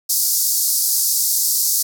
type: band-pass noise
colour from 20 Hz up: white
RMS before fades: -18 dBFS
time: 0.09-1.83 s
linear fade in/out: 10 ms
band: 4600 to 16000 Hz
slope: 48 dB/octave
effects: none